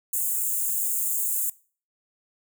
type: high-pass noise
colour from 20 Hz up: white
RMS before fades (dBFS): -26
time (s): 0.13-1.5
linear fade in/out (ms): 5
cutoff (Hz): 6800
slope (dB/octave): 96
effects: noise-tail reverb RT60 0.4 s tail -21 dB re dry